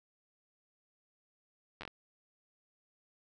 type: slowing click train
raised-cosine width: 0.3 ms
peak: -27 dBFS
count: 5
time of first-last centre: 1.81-1.877 s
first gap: 10 ms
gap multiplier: 1.36
effects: none